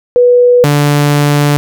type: tone pair in turn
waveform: sine / sawtooth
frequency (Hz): 490 / 145.68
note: B4 / D3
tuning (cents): -14 / -14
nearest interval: octave + major sixth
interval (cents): 2100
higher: first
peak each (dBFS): -3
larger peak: neither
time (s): 0.16-0.64 / 0.64-1.57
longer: second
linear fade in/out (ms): 0
effects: none